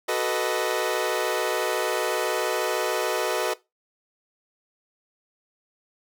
sawtooth chord, B dominant seventh, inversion second, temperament equal with one note detuned, 373.4 / 440 / 493.9 / 622.3 Hz, F#4 / A4 / B4 / D#5, +16 / 0 / 0 / 0 cents, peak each -25 dBFS, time 0.08-3.54 s, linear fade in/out 10 ms, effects noise-tail reverb RT60 0.2 s tail -18 dB re dry

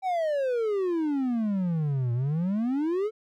triangle exponential two-way sweep, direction down then up, 776 to 116.54 to 448.5 Hz, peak -22 dBFS, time 0.02-3.11 s, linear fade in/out 50 ms, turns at 2.13 s, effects none

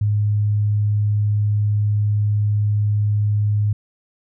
sine tone, 104.4 Hz, G#2, 10 cents sharp, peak -15 dBFS, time 0.01-3.73 s, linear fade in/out 5 ms, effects none

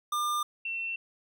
square / sine tone pair in turn, 1200 / 2702 Hz, D6 / E7, +37 / +42 cents, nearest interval octave + major second, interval 1405 cents, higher second, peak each -28 / -31 dBFS, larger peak first, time 0.12-0.43 / 0.65-0.96 s, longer neither, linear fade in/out 5 ms, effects none

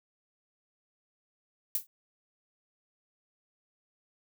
violet noise with exponential decay, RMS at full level -25 dBFS, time 1.75-1.87 s, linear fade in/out 2 ms, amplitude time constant 24 ms, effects none

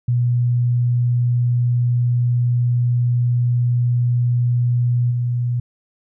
sine tone with level steps, 121.6 Hz, B2, 26 cents flat, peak -14 / -17 dBFS, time 0.08-5.6 s, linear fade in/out 5 ms, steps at 5.1 s, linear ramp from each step 20 ms, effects none

